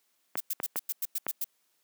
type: clicks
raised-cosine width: 0.5 ms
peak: -19 dBFS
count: 4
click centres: 0.355 / 0.601 / 0.759 / 1.266 s
type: noise bursts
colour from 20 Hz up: violet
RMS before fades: -31 dBFS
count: 9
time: 0.37-1.444 s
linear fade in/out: 5 ms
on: 34 ms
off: 96 ms
effects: white hiss -73 dBFS RMS until 1.83 s + high-pass 200 Hz 12 dB/octave